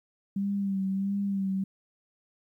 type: tone with vibrato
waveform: sine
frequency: 196 Hz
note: G3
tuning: in tune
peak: -26 dBFS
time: 0.36-1.64 s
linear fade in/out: 5 ms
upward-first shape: sine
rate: 1.5 Hz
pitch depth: 39 cents each way
effects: 11-bit